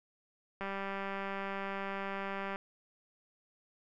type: click train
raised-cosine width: 0.5 ms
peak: -24 dBFS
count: 383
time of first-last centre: 0.61-2.559 s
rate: 196 Hz
effects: none